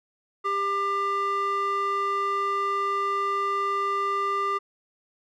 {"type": "tone with band-pass filter", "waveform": "square", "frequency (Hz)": 397.9, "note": "G4", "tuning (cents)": 26, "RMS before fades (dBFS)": -26, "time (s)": [0.44, 4.59], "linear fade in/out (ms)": 20, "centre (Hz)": 1200, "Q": 2.5, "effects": []}